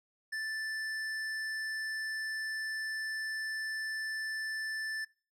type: tone with hard clipping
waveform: sine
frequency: 1760 Hz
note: A6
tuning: in tune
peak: -36 dBFS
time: 0.32-5.05 s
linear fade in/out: 10 ms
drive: 10 dB
effects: noise-tail reverb RT60 0.4 s tail -24 dB re dry